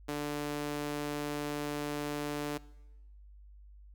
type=tone with high-pass filter; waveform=sawtooth; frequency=146.83 Hz; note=D3; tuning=in tune; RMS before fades=-36 dBFS; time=0.08-2.58 s; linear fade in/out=10 ms; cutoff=300 Hz; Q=1.3; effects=noise-tail reverb RT60 1.0 s tail -21 dB re dry + added 50 Hz sine -51 dBFS peak until 3.94 s